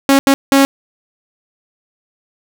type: tone bursts at uneven times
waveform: sawtooth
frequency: 274.4 Hz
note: C#4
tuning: 17 cents flat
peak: -3 dBFS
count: 3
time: 0.09-0.19 / 0.27-0.34 / 0.52-0.65 s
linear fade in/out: 0 ms
effects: none